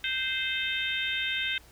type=harmonic tone; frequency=521 Hz; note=C5; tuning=7 cents flat; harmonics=3 / 4 / 5 / 6 / 7; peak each=-34 / -34 / -34 / -34 / -34 dBFS; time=0.04-1.58 s; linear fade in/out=2 ms; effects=added 60 Hz sine -55 dBFS peak until 1.71 s + pink hiss -56 dBFS RMS until 1.71 s